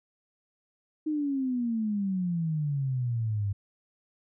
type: exponential sweep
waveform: sine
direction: down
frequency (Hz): 313 to 98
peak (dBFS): -26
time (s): 1.06-3.53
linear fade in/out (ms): 10
effects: none